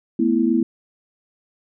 sine chord, A suspended second, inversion none, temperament just, 220 / 247.5 / 330 Hz, A3 / B3 / E4, 0 / +4 / +2 cents, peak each -21 / -19 / -19 dBFS, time 0.19-0.63 s, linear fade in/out 5 ms, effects none

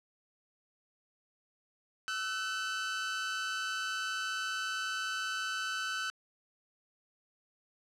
sawtooth tone pair together, 1318.5 / 1513.2 Hz, E6 / F#6, 0 / +38 cents, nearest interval major second, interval 238 cents, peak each -35 / -31 dBFS, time 2.08-6.1 s, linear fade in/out 0 ms, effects low-pass 7000 Hz 12 dB/octave

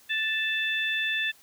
harmonic tone, 880 Hz, A5, in tune, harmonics 2 / 3 / 4, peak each -28 / -30 / -31 dBFS, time 0.09-1.32 s, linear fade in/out 20 ms, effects white hiss -57 dBFS RMS until 1.42 s

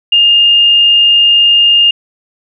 sine tone, 2823 Hz, F7, 18 cents sharp, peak -4 dBFS, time 0.12-1.91 s, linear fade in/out 5 ms, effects none

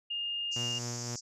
sine tone, 2827 Hz, F7, 20 cents sharp, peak -32 dBFS, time 0.1-0.79 s, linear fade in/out 10 ms
white band-pass noise, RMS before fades -42 dBFS, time 0.51-1.21 s, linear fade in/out 20 ms, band 4800 to 7200 Hz, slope 96 dB/octave
sawtooth tone with tremolo, 120 Hz, B2, 49 cents flat, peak -32 dBFS, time 0.56-1.16 s, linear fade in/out 5 ms, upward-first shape sine, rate 3.9 Hz, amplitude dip 30%
effects resampled to 32000 Hz

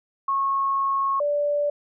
sine tone pair in turn, 1094 / 583.2 Hz, C#6 / D5, -23 / -12 cents, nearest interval major seventh, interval 1089 cents, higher first, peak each -20 dBFS, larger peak neither, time 0.28-1.2 / 1.2-1.7 s, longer first, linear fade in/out 5 ms, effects none

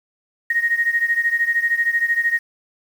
sine beating tone pair, 1864.7 / 1877.7 Hz, A#6 / A#6, 0 / +12 cents, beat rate 13 Hz, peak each -18 / -21 dBFS, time 0.5-2.39 s, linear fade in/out 5 ms, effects 7-bit

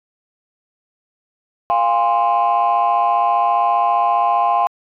sine chord, F minor, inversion none, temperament equal with one note detuned, 698.5 / 813.5 / 1046.5 Hz, F5 / Ab5 / C6, 0 / -36 / 0 cents, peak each -16 dBFS, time 1.7-4.67 s, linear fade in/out 0 ms, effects tanh soft clip ceiling -8 dBFS

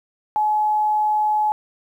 sine tone, 850 Hz, G#5, 40 cents sharp, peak -16 dBFS, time 0.36-1.52 s, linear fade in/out 0 ms, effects 9-bit

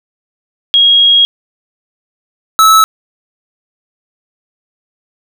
sine / square tone pair in turn, 3284 / 1303.3 Hz, G#7 / E6, -20 / -20 cents, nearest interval octave + major third, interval 1600 cents, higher first, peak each -4 dBFS, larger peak neither, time 0.74-1.25 / 2.59-2.84 s, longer first, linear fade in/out 0 ms, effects none

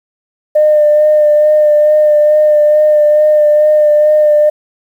sine tone with vibrato, 603 Hz, D5, 46 cents sharp, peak -4 dBFS, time 0.55-4.5 s, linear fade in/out 10 ms, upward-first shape sine, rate 2.3 Hz, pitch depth 18 cents each way, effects tanh soft clip ceiling 0 dBFS + 7-bit

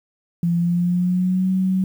sine tone with pitch glide, 171.2 to 187.78 Hz, F3 to F#3, -34 to +26 cents, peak -16 dBFS, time 0.43-1.84 s, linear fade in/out 2 ms, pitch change +160 cents, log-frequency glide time 0.57-1.5 s, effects 8-bit

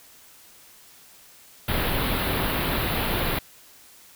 pink band-stop noise, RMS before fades -25 dBFS, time 1.68-3.39 s, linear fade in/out 5 ms, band 4200 to 11000 Hz, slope 48 dB/octave, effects white hiss -51 dBFS RMS until 4.15 s

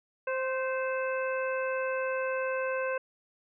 harmonic tone with a mistuned harmonic, 523.3 Hz, C5, in tune, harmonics 1 / 2 / 3 / 4 / 5, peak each -30 / -37 / -36 / -47 / -40 dBFS, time 0.27-2.98 s, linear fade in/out 5 ms, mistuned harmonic 3, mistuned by -25 cents, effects none

